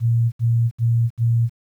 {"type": "tone bursts", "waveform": "sine", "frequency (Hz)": 116.54, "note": "A#2", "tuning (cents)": 0, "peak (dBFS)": -14, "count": 4, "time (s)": [0, 1.496], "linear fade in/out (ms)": 50, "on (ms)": 320, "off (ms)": 72, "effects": ["9-bit"]}